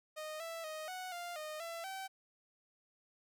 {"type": "tone with pitch steps", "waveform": "sawtooth", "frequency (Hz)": [618, 661, 623, 739, 698, 615, 670, 769], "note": ["D#5", "E5", "D#5", "F#5", "F5", "D#5", "E5", "G5"], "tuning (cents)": [-12, 5, 2, -2, -1, -20, 28, -33], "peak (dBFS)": -38, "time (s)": [0.16, 2.08], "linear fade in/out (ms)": 20, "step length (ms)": 240, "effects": []}